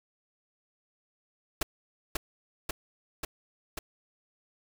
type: noise with echo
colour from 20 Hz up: pink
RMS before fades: -28 dBFS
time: 1.61-1.63 s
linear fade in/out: 5 ms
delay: 540 ms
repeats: 4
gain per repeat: -2 dB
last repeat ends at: 3.79 s
effects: none